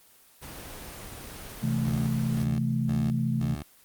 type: noise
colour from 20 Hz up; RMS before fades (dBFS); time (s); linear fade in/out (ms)
pink; -41; 0.41-2.45; 20
type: chord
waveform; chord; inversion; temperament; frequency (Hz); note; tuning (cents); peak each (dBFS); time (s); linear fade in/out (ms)
sine; A minor; first; equal; 130.81 / 164.81 / 220; C3 / E3 / A3; 0 / 0 / 0; -27 / -31 / -28; 1.62-3.56; 20
type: tone bursts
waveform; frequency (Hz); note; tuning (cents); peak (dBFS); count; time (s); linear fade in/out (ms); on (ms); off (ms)
15% pulse; 73.42; D2; 0; -28; 4; 1.84-3.63; 10; 230; 290
effects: white hiss -57 dBFS RMS until 3.84 s + Opus 24 kbps